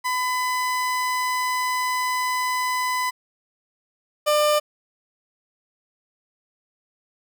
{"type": "tone pair in turn", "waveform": "30% pulse", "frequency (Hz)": [1005, 597.6], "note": ["B5", "D5"], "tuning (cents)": [30, 30], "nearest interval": "major sixth", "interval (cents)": 900, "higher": "first", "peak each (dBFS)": [-19, -14], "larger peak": "second", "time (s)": [[0.04, 3.11], [4.26, 4.6]], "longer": "first", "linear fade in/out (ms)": 20, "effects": []}